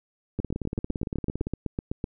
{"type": "two click trains", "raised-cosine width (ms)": 3, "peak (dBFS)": [-17, -15], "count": [20, 14], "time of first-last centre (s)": [[0.39, 1.47], [0.4, 2.041]], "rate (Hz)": [17.6, 7.92], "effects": []}